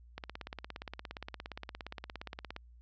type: click train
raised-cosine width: 0.3 ms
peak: -25 dBFS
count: 42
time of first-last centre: 0.18-2.564 s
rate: 17.2 Hz
effects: added 59 Hz sine -54 dBFS peak until 2.81 s + resampled to 16000 Hz